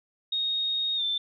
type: tone with pitch glide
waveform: sine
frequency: 3729 to 3548 Hz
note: A#7 to A7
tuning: 0 to +14 cents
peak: -25 dBFS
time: 0.32-1.18 s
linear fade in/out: 5 ms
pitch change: -86 cents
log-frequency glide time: 0.96-1.03 s
effects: none